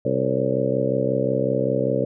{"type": "harmonic tone with a mistuned harmonic", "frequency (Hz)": 65.4, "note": "C2", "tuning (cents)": 0, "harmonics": [2, 3, 4, 5, 6, 7, 8, 9], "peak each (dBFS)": [-27, -29, -28, -30, -31, -25, -26, -26], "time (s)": [0.05, 2.05], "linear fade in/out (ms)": 5, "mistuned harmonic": 9, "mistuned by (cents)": -58, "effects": []}